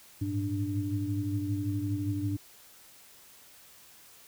sine tone cluster, 100.9 / 106.2 / 113.1 / 294.5 Hz, G#2 / G#2 / A2 / D4, -49 / +39 / +48 / +5 cents, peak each -32 / -40 / -38 / -32 dBFS, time 0.21-2.37 s, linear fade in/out 10 ms, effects white hiss -55 dBFS RMS until 4.27 s

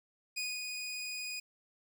20% pulse tone with ADSR envelope, 2479 Hz, D#7, 7 cents flat, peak -29 dBFS, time 0.36-1.4 s, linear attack 17 ms, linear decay 220 ms, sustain -4 dB, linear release 7 ms, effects none

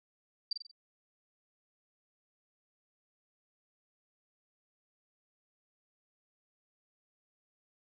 sine tone with echo, 4685 Hz, D8, 5 cents flat, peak -29 dBFS, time 0.51-0.53 s, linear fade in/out 5 ms, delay 46 ms, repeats 4, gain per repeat -6 dB, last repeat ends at 0.714 s, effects none

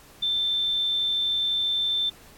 sine tone, 3554 Hz, A7, 17 cents sharp, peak -22 dBFS, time 0.22-2.1 s, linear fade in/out 10 ms, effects pink hiss -51 dBFS RMS until 2.37 s + AAC 64 kbps

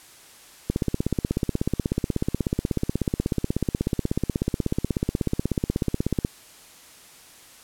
click train, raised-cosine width 3 ms, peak -9 dBFS, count 92, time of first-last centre 0.7-6.249 s, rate 16.4 Hz, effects white hiss -49 dBFS RMS until 7.63 s + low-pass 12000 Hz 12 dB/octave

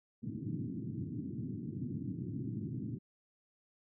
pink band-pass noise, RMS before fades -40 dBFS, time 0.22-2.99 s, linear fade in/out 20 ms, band 100 to 320 Hz, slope 48 dB/octave, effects none

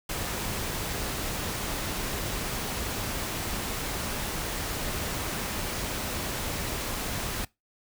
pink noise, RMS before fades -32 dBFS, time 0.09-7.45 s, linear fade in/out 5 ms, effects noise-tail reverb RT60 0.2 s tail -22 dB re dry

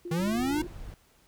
sine tone with tremolo, 349.2 Hz, F4, in tune, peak -34 dBFS, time 0.05-0.67 s, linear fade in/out 5 ms, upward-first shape square, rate 18 Hz, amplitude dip 25%
square linear sweep, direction up, 154.4 to 314.1 Hz, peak -27 dBFS, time 0.11-0.62 s, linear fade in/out 5 ms
click train, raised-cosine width 3 ms, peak -31 dBFS, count 24, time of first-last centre 0.2-0.644 s, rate 51.8 Hz
brown noise, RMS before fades -42 dBFS, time 0.39-0.94 s, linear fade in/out 2 ms
effects pink hiss -63 dBFS RMS until 1.27 s

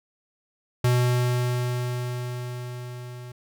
square tone with level ramp, 123.47 Hz, B2, in tune, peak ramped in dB -18 to -38 dBFS, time 0.84-3.32 s, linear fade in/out 5 ms, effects none

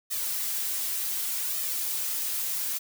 blue noise with flanger, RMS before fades -30 dBFS, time 0.1-2.79 s, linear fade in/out 20 ms, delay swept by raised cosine 1.6 to 7.4 ms, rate 0.67 Hz, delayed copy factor +0.8, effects none

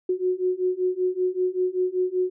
sine beating tone pair, 363.9 / 369.1 Hz, F#4 / F#4, -29 / -4 cents, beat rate 5.2 Hz, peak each -25 / -24 dBFS, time 0.09-2.3 s, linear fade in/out 5 ms, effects none

